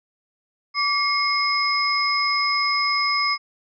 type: tone cluster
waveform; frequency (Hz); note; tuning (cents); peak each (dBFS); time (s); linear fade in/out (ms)
sine; 1151 / 2157 / 5080; D6 / C#7 / D#8; -35 / -48 / +35; -23; 0.74-3.38; 50
effects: none